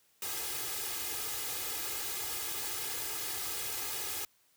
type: noise with comb filter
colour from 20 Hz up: white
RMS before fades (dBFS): -37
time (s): 0.22-4.25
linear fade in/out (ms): 2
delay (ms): 2.4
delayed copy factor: +0.95
effects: white hiss -69 dBFS RMS until 4.56 s + high-pass 60 Hz 12 dB/octave